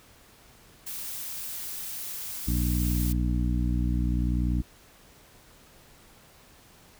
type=noise; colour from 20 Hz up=blue; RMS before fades=-36 dBFS; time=0.86-3.13 s; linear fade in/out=10 ms
type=harmonic tone; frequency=60.5 Hz; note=B1; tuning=35 cents flat; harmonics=1 / 2 / 3 / 4 / 5; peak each=-25 / -31 / -32 / -34 / -35 dBFS; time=2.47-4.62 s; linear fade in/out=10 ms
effects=pink hiss -55 dBFS RMS until 6.99 s